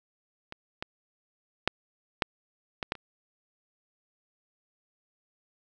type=clicks; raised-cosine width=0.3 ms; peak=-23 / -17 / -6 / -7 / -15 / -12 / -29 dBFS; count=7; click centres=0.524 / 0.825 / 1.676 / 2.222 / 2.828 / 2.921 / 2.953 s; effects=none